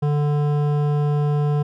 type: tone with hard clipping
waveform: triangle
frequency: 147 Hz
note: D3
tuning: 2 cents sharp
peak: -19 dBFS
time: 0.02-1.63 s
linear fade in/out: 10 ms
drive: 17 dB
effects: none